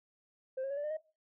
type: tone with pitch steps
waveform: sine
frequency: 523 / 542.1 / 561.8 / 582.3 / 603.6 / 625.6 Hz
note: C5 / C#5 / C#5 / D5 / D5 / D#5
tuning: -1 / -39 / +23 / -15 / +47 / +9 cents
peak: -32 dBFS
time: 0.57-0.972 s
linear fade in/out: 10 ms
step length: 67 ms
effects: noise-tail reverb RT60 0.3 s tail -19 dB re dry + tanh soft clip ceiling -32 dBFS